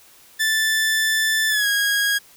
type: tone with pitch glide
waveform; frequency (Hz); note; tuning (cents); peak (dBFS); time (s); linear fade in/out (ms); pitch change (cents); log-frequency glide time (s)
sawtooth; 1760 to 1642.1; A6 to G#6; 0 to -20; -14; 0.39-2.19; 20; -120; 1.49-1.67
effects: white hiss -50 dBFS RMS until 2.36 s